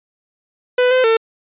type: tone with pitch steps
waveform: 45% pulse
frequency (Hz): 498.1 / 512 / 450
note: B4 / C5 / A4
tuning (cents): +15 / -38 / +39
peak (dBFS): -11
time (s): 0.78-1.17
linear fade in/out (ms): 5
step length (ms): 130
effects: resampled to 8000 Hz